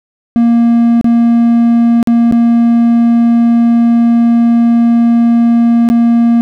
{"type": "tone with dropouts", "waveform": "triangle", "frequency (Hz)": 234, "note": "A#3", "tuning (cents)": 7, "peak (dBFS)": -3, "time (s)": [0.36, 6.41], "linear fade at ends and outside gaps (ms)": 0, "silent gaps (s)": [[1.012, 1.044], [2.028, 2.073], [2.313, 2.324], [5.889, 5.9]], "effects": []}